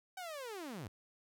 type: linear sweep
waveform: sawtooth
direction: down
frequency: 767 to 82.41 Hz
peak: -39 dBFS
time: 0.17-0.88 s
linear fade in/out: 5 ms
effects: none